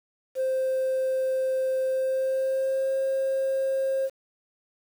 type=tone with pitch glide; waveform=sine; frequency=523 to 534.9 Hz; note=C5 to C5; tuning=-1 to +38 cents; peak=-21 dBFS; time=0.35-4.1 s; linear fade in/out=50 ms; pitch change=+39 cents; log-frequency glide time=1.87-2.97 s; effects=tanh soft clip ceiling -21 dBFS + 8-bit